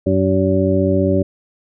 harmonic tone, 95 Hz, F#2, 46 cents sharp, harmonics 1 / 2 / 3 / 4 / 6, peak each -19 / -19 / -19 / -19 / -19 dBFS, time 0.06-1.23 s, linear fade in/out 10 ms, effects none

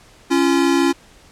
square tone pair together, 277.2 / 342.7 Hz, C#4 / F4, 0 / -33 cents, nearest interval major third, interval 367 cents, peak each -17 dBFS, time 0.3-0.93 s, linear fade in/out 20 ms, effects pink hiss -48 dBFS RMS until 1.31 s + low-pass 9000 Hz 12 dB/octave

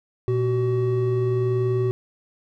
triangle tone pair together, 118.9 / 377.3 Hz, A#2 / F#4, +35 / +34 cents, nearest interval octave + minor sixth, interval 1999 cents, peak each -20 dBFS, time 0.28-1.91 s, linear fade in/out 0 ms, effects none

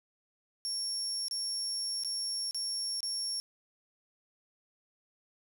35% pulse tone with dropouts, 5500 Hz, F8, 27 cents flat, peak -30 dBFS, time 0.65-3.4 s, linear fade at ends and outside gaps 0 ms, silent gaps 1.283-1.311 / 2.036-2.047 / 2.51-2.546 / 3.005-3.03 s, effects 11-bit

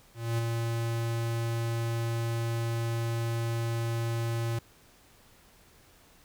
square tone with ADSR envelope, 115.7 Hz, A#2, 13 cents flat, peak -26 dBFS, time 0.14-4.59 s, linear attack 240 ms, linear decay 20 ms, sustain -3 dB, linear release 6 ms, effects pink hiss -59 dBFS RMS until 6.24 s

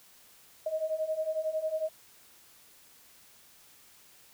sine beating tone pair, 622.3 / 633.3 Hz, D#5 / D#5, 0 / +30 cents, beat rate 11 Hz, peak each -34 / -31 dBFS, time 0.66-1.89 s, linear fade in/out 5 ms, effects white hiss -58 dBFS RMS until 4.33 s

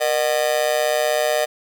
45% pulse tone with amplitude modulation, 608 Hz, D#5, 40 cents flat, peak -13 dBFS, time 0-1.46 s, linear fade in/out 20 ms, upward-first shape sine, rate 136 Hz, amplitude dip 100%, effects none

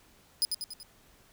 sawtooth tone with echo, 5000 Hz, D#8, 8 cents sharp, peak -21 dBFS, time 0.42-0.45 s, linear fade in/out 0 ms, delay 95 ms, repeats 4, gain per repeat -5 dB, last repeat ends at 0.83 s, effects pink hiss -61 dBFS RMS until 1.32 s

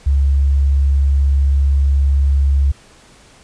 sine tone, 69.3 Hz, C#2, in tune, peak -10 dBFS, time 0.06-2.72 s, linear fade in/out 10 ms, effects pink hiss -46 dBFS RMS until 3.43 s + resampled to 22050 Hz

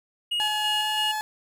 triangle tone with tremolo, 2875 Hz, F7, 50 cents sharp, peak -22 dBFS, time 0.31-1.12 s, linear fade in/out 10 ms, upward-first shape square, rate 3 Hz, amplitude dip 35%
30% pulse tone with pitch glide, 851 to 857.9 Hz, G#5 to A5, +42 to -44 cents, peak -24 dBFS, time 0.4-1.21 s, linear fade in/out 0 ms, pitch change +14 cents, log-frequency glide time 0.78-0.88 s
effects none

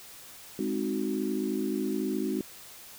sine chord, Ab dominant seventh, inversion none, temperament equal, 207.7 / 261.6 / 311.1 / 370 Hz, Ab3 / C4 / Eb4 / Gb4, 0 / 0 / 0 / 0 cents, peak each -33 dBFS, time 0.59-2.41 s, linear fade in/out 2 ms, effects white hiss -48 dBFS RMS until 2.98 s

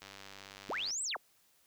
click train, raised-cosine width 0.2 ms, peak -31 dBFS, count 88, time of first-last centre 0.02-0.906 s, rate 98.2 Hz
sine linear two-way sweep, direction up then down, 103.83 to 8300 to 188.1 Hz, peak -34 dBFS, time 0.69-1.17 s, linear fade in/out 10 ms, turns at 1.03 s
effects white hiss -69 dBFS RMS until 1.66 s

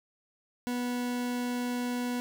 40% pulse tone, 245.2 Hz, B3, 12 cents flat, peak -29 dBFS, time 0.67-2.2 s, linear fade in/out 0 ms, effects none

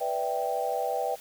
sine chord, E minor seventh, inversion second, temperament equal, 493.9 / 587.3 / 659.3 / 784 Hz, B4 / D5 / E5 / G5, 0 / 0 / 0 / 0 cents, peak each -32 / -34 / -33 / -30 dBFS, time 0-1.16 s, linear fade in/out 20 ms, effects white hiss -49 dBFS RMS until 1.2 s

